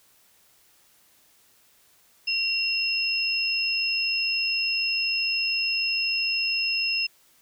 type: tone pair together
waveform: sine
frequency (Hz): 2747 / 5186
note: F7 / E8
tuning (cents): -29 / -29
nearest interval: major seventh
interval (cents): 1100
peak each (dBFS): -25 / -26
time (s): 2.27-7.07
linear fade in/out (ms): 10
effects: white hiss -60 dBFS RMS until 7.41 s